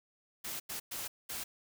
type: noise bursts at uneven times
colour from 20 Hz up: white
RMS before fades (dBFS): -40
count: 4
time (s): 0.44-0.6 / 0.69-0.8 / 0.91-1.08 / 1.29-1.44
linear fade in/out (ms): 10
effects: none